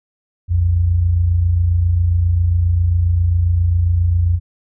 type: tone pair together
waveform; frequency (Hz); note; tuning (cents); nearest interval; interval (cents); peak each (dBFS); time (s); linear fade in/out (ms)
sine; 59.88 / 87.31; A#1 / F2; +47 / 0; perfect fifth; 653; -21 / -12; 0.48-4.4; 50
effects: none